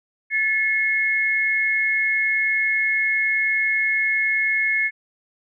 sine tone pair together, 1739 / 2169 Hz, A6 / C#7, -21 / -38 cents, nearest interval major third, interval 383 cents, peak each -23 / -19 dBFS, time 0.3-4.91 s, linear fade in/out 50 ms, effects none

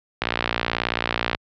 click train, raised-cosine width 0.3 ms, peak -4 dBFS, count 67, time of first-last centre 0.22-1.348 s, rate 58.5 Hz, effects high-pass 60 Hz 12 dB/octave + low-pass 5000 Hz 12 dB/octave

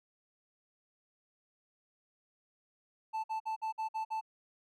triangle tone bursts, 880 Hz, A5, in tune, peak -31 dBFS, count 7, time 3.13-4.212 s, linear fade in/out 20 ms, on 110 ms, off 52 ms, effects none

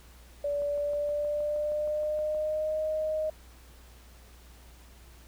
sine tone with pitch glide, 577 to 622 Hz, D5 to D#5, -31 to -1 cents, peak -27 dBFS, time 0.44-3.3 s, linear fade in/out 5 ms, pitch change +130 cents, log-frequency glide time 0.61-2.81 s
click train, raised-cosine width 1 ms, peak -36 dBFS, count 12, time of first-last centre 0.62-2.347 s, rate 6.37 Hz
effects added 60 Hz sine -51 dBFS peak until 5.27 s + pink hiss -57 dBFS RMS until 5.27 s

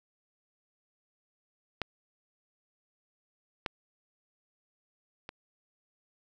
clicks, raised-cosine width 0.3 ms, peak -15 / -15 / -24 dBFS, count 3, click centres 1.817 / 3.662 / 5.291 s, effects none

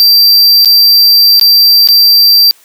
square tone with dropouts, 4699 Hz, D8, in tune, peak -3 dBFS, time 0-2.51 s, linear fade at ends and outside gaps 0 ms, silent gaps 0.648-0.657 / 1.397-1.412 / 1.874-1.887 s, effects white hiss -44 dBFS RMS until 2.64 s + high-pass 400 Hz 12 dB/octave

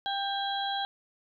harmonic tone with a mistuned harmonic, 792 Hz, G5, 18 cents sharp, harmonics 1 / 2 / 4 / 5, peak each -31 / -38 / -35 / -38 dBFS, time 0.06-0.85 s, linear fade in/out 0 ms, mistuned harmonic 4, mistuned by +60 cents, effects none

